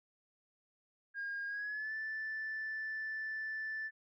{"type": "tone with pitch glide", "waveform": "sine", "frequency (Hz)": [1622, 1758.6], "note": ["G#6", "A6"], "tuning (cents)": [-41, -1], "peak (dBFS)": -36, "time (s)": [1.14, 3.91], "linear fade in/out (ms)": 50, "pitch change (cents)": 140, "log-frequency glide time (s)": [1.47, 1.93], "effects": ["tanh soft clip ceiling -34 dBFS"]}